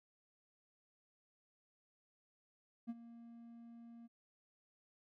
triangle tone with ADSR envelope, 233.1 Hz, A#3, in tune, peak -36 dBFS, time 2.87-4.08 s, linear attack 28 ms, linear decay 36 ms, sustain -15 dB, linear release 25 ms, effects none

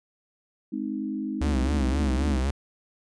sine chord, Ab major, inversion none, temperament equal with one note detuned, 211 / 261.6 / 311.1 Hz, Ab3 / C4 / Eb4, +28 / 0 / 0 cents, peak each -32 dBFS, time 0.72-2.4 s, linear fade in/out 10 ms
45% pulse tone with vibrato, 68.9 Hz, C#2, 10 cents flat, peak -23 dBFS, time 1.41-2.51 s, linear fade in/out 5 ms, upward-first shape sine, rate 3.8 Hz, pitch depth 130 cents each way
effects resampled to 22050 Hz

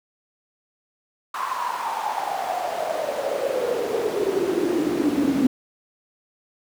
brown noise with high-pass filter sweep, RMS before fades -24 dBFS, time 1.34-5.47 s, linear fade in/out 5 ms, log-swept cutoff 1100 to 260 Hz, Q 8.5, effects none

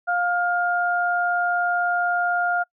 sine tone pair together, 706 / 1412 Hz, F5 / F6, +19 / +19 cents, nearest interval octave, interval 1200 cents, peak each -22 / -22 dBFS, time 0.07-2.64 s, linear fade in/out 20 ms, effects noise-tail reverb RT60 0.1 s tail -26 dB re dry

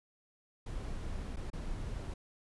brown noise with dropouts, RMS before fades -39 dBFS, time 0.66-2.14 s, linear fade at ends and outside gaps 5 ms, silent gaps 1.361-1.368 / 1.502-1.531 s, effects resampled to 24000 Hz

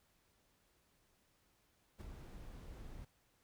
brown noise with ADSR envelope, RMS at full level -45 dBFS, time 1.98-3.05 s, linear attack 30 ms, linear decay 10 ms, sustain -6 dB, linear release 6 ms, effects pink hiss -75 dBFS RMS until 3.43 s

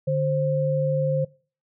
sine tone pair together, 147.88 / 527 Hz, D3 / C5, +12 / +12 cents, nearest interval octave + minor seventh, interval 2200 cents, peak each -23 / -23 dBFS, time 0.07-1.25 s, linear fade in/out 10 ms, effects noise-tail reverb RT60 0.4 s tail -23 dB re dry

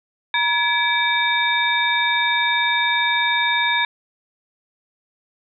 sine tone cluster, 953 / 1694 / 2306 / 3672 Hz, A#5 / G#6 / D7 / A#7, +38 / +34 / -32 / -27 cents, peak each -22 dBFS, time 0.34-3.85 s, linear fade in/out 2 ms, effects none

